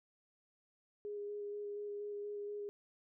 sine tone with vibrato, 411.6 Hz, G#4, 16 cents flat, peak -40 dBFS, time 1.05-2.69 s, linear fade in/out 0 ms, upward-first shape square, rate 4.2 Hz, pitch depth 10 cents each way, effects none

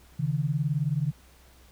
sine beating tone pair, 137.9 / 156.9 Hz, C#3 / D#3, -9 / +15 cents, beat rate 19 Hz, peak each -27 / -27 dBFS, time 0.19-1.12 s, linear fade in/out 10 ms, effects added 63 Hz sine -55 dBFS peak until 1.71 s + pink hiss -58 dBFS RMS until 1.71 s

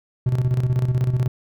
triangle tone with tremolo, 125.7 Hz, B2, 31 cents sharp, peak -13 dBFS, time 0.26-1.28 s, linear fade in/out 5 ms, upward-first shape square, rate 16 Hz, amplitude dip 60%, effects none

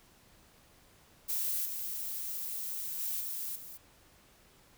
violet noise with level steps, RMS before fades -33 / -38 / -35 / -38 / -47 dBFS, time 1.28-3.78 s, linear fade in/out 20 ms, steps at 1.65 / 2.99 / 3.2 / 3.55 s, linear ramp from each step 10 ms, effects pink hiss -62 dBFS RMS until 4.77 s

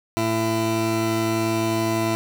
20% pulse tone pair together, 111.7 / 334.9 Hz, A2 / E4, +27 / +27 cents, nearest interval octave + perfect fifth, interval 1900 cents, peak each -20 / -18 dBFS, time 0.17-2.15 s, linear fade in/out 0 ms, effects none

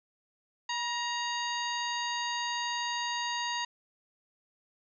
harmonic tone with a mistuned harmonic, 939 Hz, A#5, 12 cents sharp, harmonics 1 / 2 / 3 / 4 / 5 / 7, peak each -34 / -37 / -39 / -40 / -41 / -42 dBFS, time 0.69-3.65 s, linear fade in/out 5 ms, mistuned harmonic 1, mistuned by +47 cents, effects none

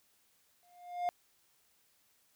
triangle tone with exponential growth, 708 Hz, F5, 23 cents sharp, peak -26 dBFS, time 0.63-1.09 s, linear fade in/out 0 ms, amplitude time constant 100 ms, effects white hiss -71 dBFS RMS until 2.35 s

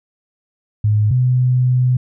sine tone pair in turn, 105.8 / 126.25 Hz, G#2 / B2, +33 / +39 cents, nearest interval minor third, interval 306 cents, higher second, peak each -11 dBFS, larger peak neither, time 0.84-1.11 / 1.11-1.97 s, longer second, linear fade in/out 5 ms, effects none

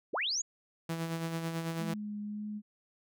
sine linear sweep, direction up, 177.1 to 7040 Hz, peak -30 dBFS, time 0.13-0.42 s, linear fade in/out 10 ms
sawtooth tone with tremolo, 164.81 Hz, E3, in tune, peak -28 dBFS, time 0.89-1.94 s, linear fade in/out 5 ms, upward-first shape sine, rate 9.1 Hz, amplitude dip 45%
sine tone with vibrato, 209 Hz, G#3, 11 cents sharp, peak -36 dBFS, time 1.78-2.62 s, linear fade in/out 50 ms, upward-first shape triangle, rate 1.8 Hz, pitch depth 15 cents each way
effects none

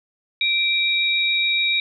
sine tone pair together, 2349 / 3779 Hz, D7 / A#7, 0 / +23 cents, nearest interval minor sixth, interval 823 cents, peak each -20 dBFS, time 0.41-1.8 s, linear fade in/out 2 ms, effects none

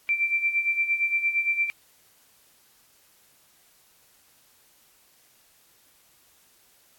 sine tone with tremolo, 2349 Hz, D7, in tune, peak -19 dBFS, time 0.09-1.7 s, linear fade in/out 0 ms, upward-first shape sine, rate 8.7 Hz, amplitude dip 70%, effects white hiss -60 dBFS RMS until 6.98 s + AAC 64 kbps

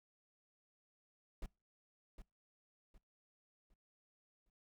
brown noise with echo, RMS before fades -43 dBFS, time 1.42-1.46 s, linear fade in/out 2 ms, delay 760 ms, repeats 4, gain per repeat -9 dB, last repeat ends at 4.5 s, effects noise-tail reverb RT60 0.3 s tail -26 dB re dry

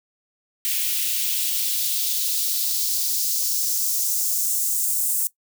blue noise with high-pass filter sweep, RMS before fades -23 dBFS, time 0.65-5.27 s, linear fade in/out 0 ms, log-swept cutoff 2500 to 8300 Hz, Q 1.8, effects noise-tail reverb RT60 0.1 s tail -18 dB re dry

